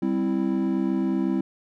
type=chord; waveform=triangle; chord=C major; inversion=second; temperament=equal; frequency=196 / 261.6 / 329.6 Hz; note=G3 / C4 / E4; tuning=0 / 0 / 0 cents; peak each=-24 dBFS; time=0.02-1.41 s; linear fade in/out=5 ms; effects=none